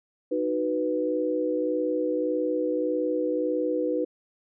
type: chord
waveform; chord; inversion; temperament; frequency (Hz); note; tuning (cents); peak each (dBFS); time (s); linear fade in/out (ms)
sine; B major; first; just; 308.7 / 370.4 / 493.9; D#4 / F#4 / B4; -14 / +2 / 0; -28 / -31 / -26; 0.31-4.05; 10
effects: none